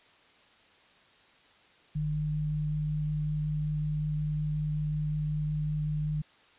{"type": "tone pair together", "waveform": "sine", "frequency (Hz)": [47.53, 150.9], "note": ["F#1", "D3"], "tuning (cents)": [47, 47], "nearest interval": "octave + minor sixth", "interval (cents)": 2000, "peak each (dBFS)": [-38, -28], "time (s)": [1.95, 6.22], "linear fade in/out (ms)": 10, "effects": ["white hiss -60 dBFS RMS until 6.58 s", "resampled to 8000 Hz"]}